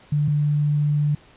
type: tone pair in turn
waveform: sine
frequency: 147.6 / 147.6 Hz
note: D3 / D3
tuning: +9 / +9 cents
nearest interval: unison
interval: 0 cents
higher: neither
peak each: -17 dBFS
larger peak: neither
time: 0.12-0.28 / 0.28-1.15 s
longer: second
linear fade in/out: 5 ms
effects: pink hiss -51 dBFS RMS until 1.36 s + resampled to 8000 Hz